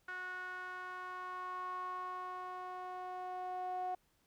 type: tone with band-pass filter sweep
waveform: sawtooth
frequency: 366.1 Hz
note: F#4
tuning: 18 cents flat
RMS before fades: -43 dBFS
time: 0.08-3.95 s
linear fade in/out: 5 ms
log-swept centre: 1500 to 740 Hz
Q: 5.8
effects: pink hiss -75 dBFS RMS until 4.26 s